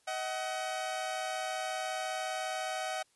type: tone pair together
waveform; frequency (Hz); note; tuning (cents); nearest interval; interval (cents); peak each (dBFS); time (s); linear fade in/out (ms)
sawtooth; 632.4 / 752; D#5 / F#5; +28 / +28; minor third; 300; -34 / -32; 0.07-3.03; 10
effects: white hiss -70 dBFS RMS until 3.15 s + resampled to 24000 Hz